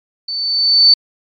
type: tone with level ramp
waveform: sine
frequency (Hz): 4523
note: C#8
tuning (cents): +34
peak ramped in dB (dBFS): -20 to -3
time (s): 0.28-0.94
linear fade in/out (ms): 5
effects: MP3 64 kbps